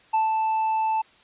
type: tone with ADSR envelope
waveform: triangle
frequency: 880 Hz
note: A5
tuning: in tune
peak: -16 dBFS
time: 0.13-1.02 s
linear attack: 13 ms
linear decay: 150 ms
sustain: -3 dB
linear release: 11 ms
effects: white hiss -55 dBFS RMS until 1.23 s + resampled to 8000 Hz